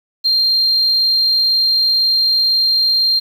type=tone; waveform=sine; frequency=4186 Hz; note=C8; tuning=in tune; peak=-10 dBFS; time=0.24-3.2 s; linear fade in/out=20 ms; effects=tanh soft clip ceiling -7 dBFS + 7-bit